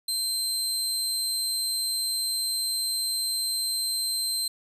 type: tone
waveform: 25% pulse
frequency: 4125 Hz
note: C8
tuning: 25 cents flat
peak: -21 dBFS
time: 0.08-4.48 s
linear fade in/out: 5 ms
effects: 10-bit